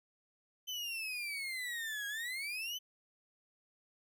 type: exponential two-way sweep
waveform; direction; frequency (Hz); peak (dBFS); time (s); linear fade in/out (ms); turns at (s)
35% pulse; down then up; 3073 to 1631 to 3073; -36; 0.67-2.79; 20; 2.07
effects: none